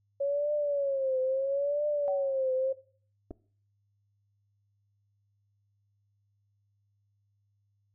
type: tone with vibrato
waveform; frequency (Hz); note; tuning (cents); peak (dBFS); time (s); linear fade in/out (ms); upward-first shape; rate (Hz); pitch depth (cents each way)
sine; 554.4; C#5; 0; -26; 0.2-2.73; 10; triangle; 0.75; 130
type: tone with exponential decay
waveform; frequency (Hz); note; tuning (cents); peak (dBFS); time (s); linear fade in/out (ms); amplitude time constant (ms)
sine; 759; F#5; +44; -33; 2.08-2.49; 0; 88
type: clicks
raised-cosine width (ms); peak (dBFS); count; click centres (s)
2; -29; 2; 3.308 / 3.311
effects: noise-tail reverb RT60 0.5 s tail -20 dB re dry + added 101 Hz sine -70 dBFS peak until 7.94 s